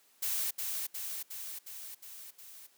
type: noise with echo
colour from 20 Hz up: blue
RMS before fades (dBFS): -33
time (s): 0.22-0.51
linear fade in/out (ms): 10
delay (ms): 360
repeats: 6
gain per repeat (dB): -3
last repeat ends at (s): 2.67
effects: white hiss -66 dBFS RMS until 2.77 s + high-pass 200 Hz 12 dB/octave